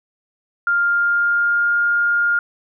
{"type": "tone with pitch glide", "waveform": "sine", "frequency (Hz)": [1400, 1413], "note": ["F6", "F6"], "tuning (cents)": [4, 20], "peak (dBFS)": -14, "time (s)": [0.67, 2.39], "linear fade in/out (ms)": 2, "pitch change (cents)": 16, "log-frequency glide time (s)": [0.78, 1.75], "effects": []}